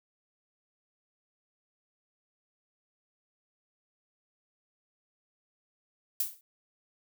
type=noise with exponential decay; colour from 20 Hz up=violet; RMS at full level=-26 dBFS; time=6.2-6.41 s; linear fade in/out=2 ms; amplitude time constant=45 ms; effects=none